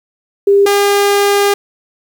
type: tone pair in turn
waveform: sine / sawtooth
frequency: 399.7 / 403.9 Hz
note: G4 / G#4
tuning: +34 / -48 cents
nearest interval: unison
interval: 18 cents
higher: second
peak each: -5 dBFS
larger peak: neither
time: 0.47-0.66 / 0.66-1.54 s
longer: second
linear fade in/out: 5 ms
effects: 7-bit